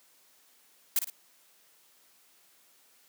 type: noise with echo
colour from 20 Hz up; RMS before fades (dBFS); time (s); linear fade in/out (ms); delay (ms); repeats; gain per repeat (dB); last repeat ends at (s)
blue; -25; 0.96-0.99; 2; 55; 2; -8; 1.1
effects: white hiss -63 dBFS RMS until 3.08 s + high-pass 200 Hz 12 dB/octave